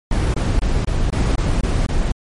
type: noise bursts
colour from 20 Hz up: brown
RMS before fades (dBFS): -17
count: 8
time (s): 0.11-2.118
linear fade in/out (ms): 2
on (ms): 230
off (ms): 24
effects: MP3 48 kbps